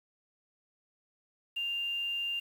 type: tone with quantisation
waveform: sine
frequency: 2794 Hz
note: F7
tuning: in tune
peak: -31 dBFS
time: 1.56-2.4 s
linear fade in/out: 10 ms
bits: 9
effects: none